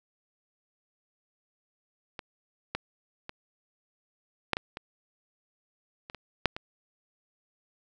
clicks, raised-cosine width 0.3 ms, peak -21 / -14 / -22 / -8 / -14 / -21 / -25 / -25 / -6 / -20 dBFS, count 10, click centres 2.192 / 2.75 / 3.294 / 4.533 / 4.569 / 4.771 / 6.099 / 6.147 / 6.457 / 6.565 s, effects none

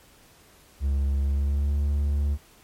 triangle tone with pitch glide, 69.2 to 71.93 Hz, C#2 to D2, -2 to -35 cents, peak -19 dBFS, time 0.8-2.38 s, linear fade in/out 50 ms, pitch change +67 cents, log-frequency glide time 1.18-1.76 s, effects pink hiss -55 dBFS RMS until 2.63 s + MP3 64 kbps

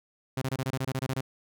sawtooth tone bursts, 131.9 Hz, C3, 14 cents sharp, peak -24 dBFS, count 12, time 0.37-1.209 s, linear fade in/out 5 ms, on 47 ms, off 25 ms, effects none

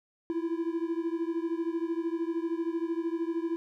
triangle beating tone pair, 328.8 / 341.8 Hz, E4 / F4, -4 / -37 cents, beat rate 13 Hz, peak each -29 / -31 dBFS, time 0.3-3.56 s, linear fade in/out 0 ms, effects none

